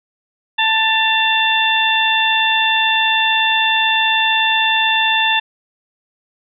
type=harmonic tone with a mistuned harmonic; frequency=884 Hz; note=A5; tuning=8 cents sharp; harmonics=1 / 2 / 3 / 4; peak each=-18 / -18 / -18 / -18 dBFS; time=0.58-5.4 s; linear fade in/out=10 ms; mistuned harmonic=3; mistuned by=+47 cents; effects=none